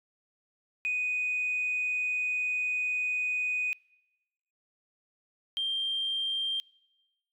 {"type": "tone pair in turn", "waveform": "sine", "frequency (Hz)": [2489, 3176], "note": ["D#7", "G7"], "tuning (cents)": [0, 22], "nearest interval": "major third", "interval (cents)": 422, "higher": "second", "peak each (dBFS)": [-26, -27], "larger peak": "first", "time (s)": [[0.85, 3.73], [5.57, 6.6]], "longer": "first", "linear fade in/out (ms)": 0, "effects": ["noise-tail reverb RT60 1.0 s tail -25 dB re dry", "tanh soft clip ceiling -23 dBFS"]}